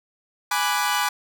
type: chord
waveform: sawtooth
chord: G# half-diminished seventh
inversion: none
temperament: equal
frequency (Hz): 830.6 / 987.8 / 1174.7 / 1480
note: G#5 / B5 / D6 / F#6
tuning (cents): 0 / 0 / 0 / 0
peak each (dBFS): -22 / -22 / -23 / -24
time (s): 0.51-1.09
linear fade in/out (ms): 5
effects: none